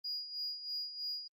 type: tone with tremolo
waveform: sine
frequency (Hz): 4878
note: D#8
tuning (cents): -35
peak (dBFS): -34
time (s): 0.04-1.28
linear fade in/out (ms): 10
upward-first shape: sine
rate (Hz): 3.1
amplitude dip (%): 70
effects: tanh soft clip ceiling -32 dBFS + Opus 24 kbps